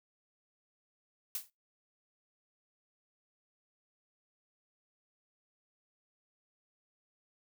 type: noise with exponential decay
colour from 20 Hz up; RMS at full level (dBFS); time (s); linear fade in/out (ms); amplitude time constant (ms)
blue; -33; 1.35-1.5; 1; 32
effects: noise-tail reverb RT60 0.2 s tail -21 dB re dry